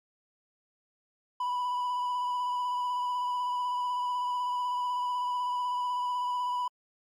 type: tone with vibrato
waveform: triangle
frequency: 987.8 Hz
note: B5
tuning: in tune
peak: -26 dBFS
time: 1.4-6.68 s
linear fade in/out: 5 ms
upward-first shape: square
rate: 16 Hz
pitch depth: 15 cents each way
effects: MP3 64 kbps